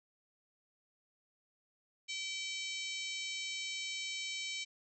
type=harmonic tone with a mistuned harmonic; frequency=770 Hz; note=G5; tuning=31 cents flat; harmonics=3 / 4 / 5 / 6 / 7 / 8 / 9 / 10; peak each=-42 / -44 / -46 / -48 / -49 / -50 / -51 / -52 dBFS; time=2.08-4.65 s; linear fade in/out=20 ms; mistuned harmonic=6; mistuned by=-78 cents; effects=none